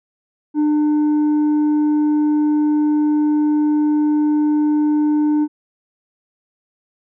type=tone with tanh clipping; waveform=sine; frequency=300 Hz; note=D4; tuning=37 cents sharp; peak=-14 dBFS; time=0.54-5.48 s; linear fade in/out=50 ms; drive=4 dB; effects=none